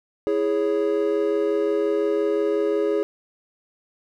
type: chord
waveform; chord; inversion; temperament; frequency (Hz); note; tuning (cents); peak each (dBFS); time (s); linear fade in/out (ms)
triangle; C# minor; first; equal; 329.6 / 415.3 / 554.4; E4 / G#4 / C#5; 0 / 0 / 0; -24 / -19 / -25; 0.27-3.03; 0
effects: none